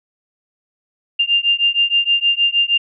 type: beating tone pair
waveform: sine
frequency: 2794 / 2800.4 Hz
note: F7 / F7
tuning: 0 / +4 cents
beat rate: 6.4 Hz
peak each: -16 dBFS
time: 1.19-2.78 s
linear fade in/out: 10 ms
effects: none